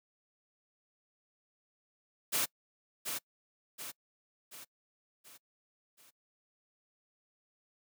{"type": "noise with echo", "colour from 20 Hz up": "white", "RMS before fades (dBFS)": -31, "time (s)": [2.32, 2.46], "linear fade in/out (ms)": 20, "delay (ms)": 730, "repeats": 5, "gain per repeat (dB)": -6, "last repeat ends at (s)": 6.11, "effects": ["noise-tail reverb RT60 0.1 s tail -25 dB re dry", "high-pass 150 Hz 12 dB/octave"]}